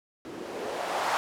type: noise with low-pass filter sweep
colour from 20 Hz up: violet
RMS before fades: -32 dBFS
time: 0.25-1.17 s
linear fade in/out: 0 ms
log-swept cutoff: 300 to 940 Hz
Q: 2.2
effects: none